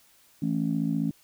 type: chord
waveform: sine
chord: A major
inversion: second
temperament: just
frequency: 165 / 220 / 275 Hz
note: E3 / A3 / C#4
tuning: +2 / 0 / -14 cents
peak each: -28 dBFS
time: 0.42-1.11 s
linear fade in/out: 5 ms
effects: tanh soft clip ceiling -15 dBFS + white hiss -60 dBFS RMS until 1.23 s